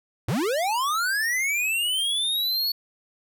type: linear sweep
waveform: square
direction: up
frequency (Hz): 87.31 to 4435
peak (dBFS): -23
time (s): 0.28-2.72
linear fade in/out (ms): 5
effects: none